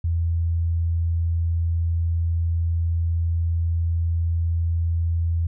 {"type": "tone", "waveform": "sine", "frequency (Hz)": 83.7, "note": "E2", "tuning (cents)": 27, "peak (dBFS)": -19, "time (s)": [0.04, 5.47], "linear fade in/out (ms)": 5, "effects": []}